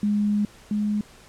sine tone pair in turn, 207.3 / 209.2 Hz, G#3 / G#3, -3 / +13 cents, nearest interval unison, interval 16 cents, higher second, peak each -19 / -21 dBFS, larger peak first, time 0.03-0.45 / 0.71-1.01 s, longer first, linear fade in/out 2 ms, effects pink hiss -50 dBFS RMS until 1.28 s + low-pass 10000 Hz 12 dB/octave

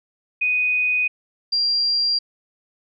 sine tone pair in turn, 2490 / 4758 Hz, D#7 / D8, +1 / +22 cents, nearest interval major seventh, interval 1121 cents, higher second, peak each -17 dBFS, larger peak neither, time 0.41-1.08 / 1.52-2.19 s, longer neither, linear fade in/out 10 ms, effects none

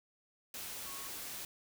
sine tone in noise, 1100 Hz, C#6, 14 cents flat, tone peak -52 dBFS, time 0.86-1.08 s, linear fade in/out 2 ms, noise white, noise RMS -44 dBFS, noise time 0.54-1.45 s, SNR -11 dB, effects none

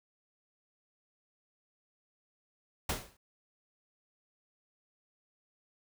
pink noise with exponential decay, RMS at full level -30 dBFS, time 2.89-3.17 s, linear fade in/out 5 ms, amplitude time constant 60 ms, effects none

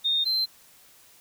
sine / triangle tone pair in turn, 3673 / 4112 Hz, A#7 / C8, -26 / -31 cents, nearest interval major second, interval 195 cents, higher second, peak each -21 dBFS, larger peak neither, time 0.04-0.25 / 0.25-0.46 s, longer neither, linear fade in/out 20 ms, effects white hiss -55 dBFS RMS until 1.2 s

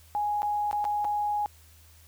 sine tone with dropouts, 830.6 Hz, G#5, in tune, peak -25 dBFS, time 0.15-1.46 s, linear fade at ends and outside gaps 0 ms, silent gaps 0.42-0.43 / 0.712-0.729 / 0.843-0.851 / 1.045-1.05 s, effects added 80 Hz sine -54 dBFS peak until 2.07 s + white hiss -58 dBFS RMS until 2.07 s

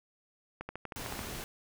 clicks, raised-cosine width 0.5 ms, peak -24 dBFS, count 8, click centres 0.61 / 0.69 / 0.756 / 0.853 / 0.922 / 1.062 / 1.124 / 1.192 s
pink noise, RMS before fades -41 dBFS, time 0.96-1.44 s, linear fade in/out 0 ms
effects none

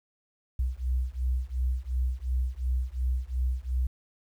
sine beating tone pair, 61.74 / 64.54 Hz, B1 / C2, 0 / -23 cents, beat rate 2.8 Hz, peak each -29 dBFS, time 0.59-3.87 s, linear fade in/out 5 ms, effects 10-bit

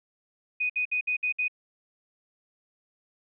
sine tone bursts, 2489 Hz, D#7, in tune, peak -24 dBFS, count 6, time 0.6-1.482 s, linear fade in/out 10 ms, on 97 ms, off 60 ms, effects none

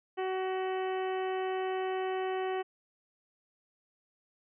harmonic tone, 375.8 Hz, F#4, 27 cents sharp, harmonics 1 / 2 / 3 / 4 / 5 / 6 / 7 / 8, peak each -32 / -36 / -44 / -48 / -45 / -52 / -51 / -50 dBFS, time 0.17-2.63 s, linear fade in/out 20 ms, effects none

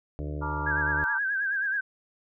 harmonic tone, 74.1 Hz, D2, 16 cents sharp, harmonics 1 / 2 / 4 / 5 / 6 / 7 / 8 / 9, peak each -33 / -36 / -39 / -45 / -44 / -47 / -47 / -52 dBFS, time 0.19-1.04 s, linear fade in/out 0 ms
sine chord, Bb major seventh, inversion third, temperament equal with one note detuned, 880 / 952.5 / 1174.7 / 1396.9 Hz, A5 / Bb5 / D6 / F6, 0 / +37 / 0 / 0 cents, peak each -36 / -35 / -37 / -36 dBFS, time 0.41-1.19 s, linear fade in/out 20 ms
sine tone with vibrato, 1601 Hz, G6, 36 cents sharp, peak -25 dBFS, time 0.66-1.81 s, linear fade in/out 10 ms, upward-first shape sine, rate 9.4 Hz, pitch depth 77 cents each way
effects none

